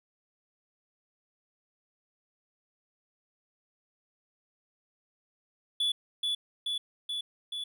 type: tone with echo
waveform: triangle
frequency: 3438 Hz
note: A7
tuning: 41 cents flat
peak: -24 dBFS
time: 5.8-5.92 s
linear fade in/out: 5 ms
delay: 430 ms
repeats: 4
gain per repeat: -2 dB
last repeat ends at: 7.64 s
effects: none